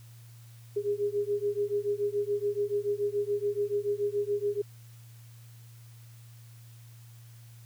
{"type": "beating tone pair", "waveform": "sine", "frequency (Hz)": [406.4, 413.4], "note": ["G#4", "G#4"], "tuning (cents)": [-38, -8], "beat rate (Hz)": 7, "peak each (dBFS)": [-30, -30], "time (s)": [0.76, 4.62], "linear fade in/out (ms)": 10, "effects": ["added 116 Hz sine -48 dBFS peak until 7.65 s", "white hiss -60 dBFS RMS until 7.65 s"]}